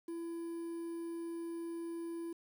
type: tone with quantisation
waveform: triangle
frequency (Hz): 335.7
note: E4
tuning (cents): +32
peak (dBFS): -37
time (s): 0.08-2.33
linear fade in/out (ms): 5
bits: 10
effects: none